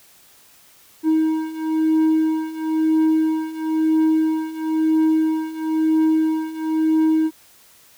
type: beating tone pair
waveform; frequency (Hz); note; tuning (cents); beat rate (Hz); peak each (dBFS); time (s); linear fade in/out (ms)
triangle; 315.8 / 316.8; D#4 / D#4; +26 / +31; 1; -19 / -16; 1.03-7.31; 50
effects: white hiss -51 dBFS RMS until 7.97 s